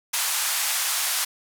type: band-pass noise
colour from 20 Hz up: white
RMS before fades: -25 dBFS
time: 0.13-1.25 s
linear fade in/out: 10 ms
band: 780 to 13000 Hz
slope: 24 dB/octave
effects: none